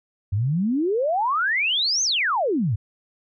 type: exponential two-way sweep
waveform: sine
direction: up then down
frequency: 92.5 to 6510 to 92.5 Hz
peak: -19 dBFS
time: 0.32-2.76 s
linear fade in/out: 10 ms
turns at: 2.03 s
effects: none